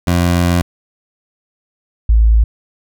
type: tone pair in turn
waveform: 20% pulse / sine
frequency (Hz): 87.31 / 55.19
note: F2 / A1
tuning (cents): 0 / +6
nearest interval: minor sixth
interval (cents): 794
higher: first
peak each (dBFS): -6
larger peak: neither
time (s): 0.07-0.62 / 2.09-2.44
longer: first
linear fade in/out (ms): 5
effects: none